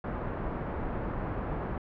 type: low-pass noise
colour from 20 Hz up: pink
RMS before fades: -34 dBFS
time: 0.04-1.78 s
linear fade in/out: 2 ms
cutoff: 1300 Hz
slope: 12 dB/octave
effects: low-pass 2000 Hz 12 dB/octave